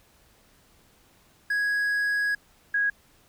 triangle / sine tone pair in turn, 1661.2 / 1649.7 Hz, G#6 / G#6, 0 / -12 cents, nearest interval unison, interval 12 cents, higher first, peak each -21 dBFS, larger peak neither, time 1.5-2.35 / 2.74-2.9 s, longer first, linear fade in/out 5 ms, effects pink hiss -60 dBFS RMS until 3.28 s

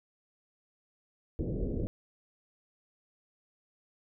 pink low-pass noise, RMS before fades -33 dBFS, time 1.39-1.87 s, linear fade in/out 0 ms, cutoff 530 Hz, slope 48 dB/octave, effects none

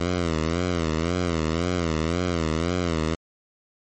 10% pulse tone with vibrato, 84.1 Hz, E2, 35 cents sharp, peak -14 dBFS, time 0-3.15 s, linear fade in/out 5 ms, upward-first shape sine, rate 1.9 Hz, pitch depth 120 cents each way, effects low-pass 8000 Hz 12 dB/octave + MP3 32 kbps

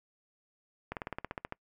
slowing click train, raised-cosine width 0.5 ms, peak -21 dBFS, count 11, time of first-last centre 0.92-1.524 s, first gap 48 ms, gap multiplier 1.05, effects noise-tail reverb RT60 0.1 s tail -26 dB re dry

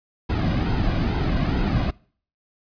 brown noise with flanger, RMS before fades -22 dBFS, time 0.29-1.91 s, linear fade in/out 10 ms, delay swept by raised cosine 1.7 to 2.28 ms, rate 2.3 Hz, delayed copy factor -0.6, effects noise-tail reverb RT60 0.5 s tail -24 dB re dry + resampled to 11025 Hz

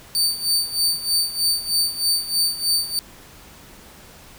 sawtooth tone with tremolo, 4582 Hz, D8, 44 cents flat, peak -13 dBFS, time 0.15-2.99 s, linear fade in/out 0 ms, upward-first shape sine, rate 3.2 Hz, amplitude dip 80%, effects pink hiss -45 dBFS RMS until 4.38 s

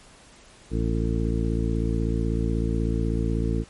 harmonic tone, 56.2 Hz, A1, 37 cents sharp, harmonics 1 / 2 / 3 / 4 / 5 / 6 / 8, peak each -25 / -28 / -30 / -31 / -32 / -33 / -34 dBFS, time 0.7-3.65 s, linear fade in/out 50 ms, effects pink hiss -51 dBFS RMS until 3.69 s + MP3 48 kbps

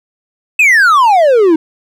triangle exponential sweep, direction down, 2637 to 305.7 Hz, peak -3 dBFS, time 0.59-1.56 s, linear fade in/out 5 ms, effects none

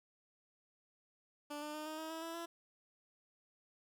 15% pulse tone with pitch steps, 293.7 / 299.5 / 305.5 / 311.5 / 317.7 / 324 / 330.4 / 337 Hz, D4 / D4 / D#4 / D#4 / D#4 / E4 / E4 / E4, 0 / +34 / -32 / +2 / +36 / -30 / +4 / +38 cents, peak -36 dBFS, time 1.5-2.46 s, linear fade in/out 10 ms, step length 120 ms, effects none

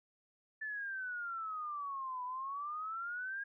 sine exponential two-way sweep, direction down then up, 1760 to 987.8 to 1639 Hz, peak -38 dBFS, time 0.61-3.44 s, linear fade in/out 10 ms, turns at 2.24 s, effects none

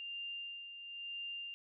sine tone with tremolo, 2794 Hz, F7, in tune, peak -40 dBFS, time 0-1.54 s, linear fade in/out 0 ms, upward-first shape sine, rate 1 Hz, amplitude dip 55%, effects none

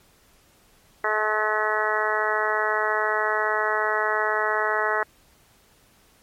harmonic tone, 214.4 Hz, A3, 45 cents flat, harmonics 2 / 3 / 4 / 5 / 6 / 7 / 8 / 9, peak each -29 / -29 / -29 / -29 / -29 / -29 / -29 / -29 dBFS, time 1.04-5.03 s, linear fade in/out 2 ms, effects pink hiss -58 dBFS RMS until 6.22 s + MP3 64 kbps

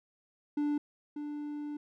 triangle tone pair in turn, 293.7 / 294.9 Hz, D4 / D4, 0 / +7 cents, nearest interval unison, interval 7 cents, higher second, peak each -26 / -34 dBFS, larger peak first, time 0.57-0.78 / 1.16-1.77 s, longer second, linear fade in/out 5 ms, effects none

